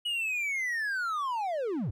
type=linear sweep; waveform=triangle; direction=down; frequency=2931 to 77.78 Hz; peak=-27 dBFS; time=0.05-1.91 s; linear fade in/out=10 ms; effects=none